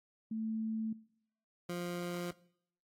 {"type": "tone pair in turn", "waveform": ["sine", "20% pulse"], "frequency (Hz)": [220.9, 175.33], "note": ["A3", "F3"], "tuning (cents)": [7, 7], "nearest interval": "major third", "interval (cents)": 400, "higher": "first", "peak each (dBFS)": [-35, -32], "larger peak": "second", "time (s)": [[0.31, 0.93], [1.69, 2.31]], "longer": "neither", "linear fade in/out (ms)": 5, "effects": ["noise-tail reverb RT60 0.7 s tail -21 dB re dry", "AAC 48 kbps"]}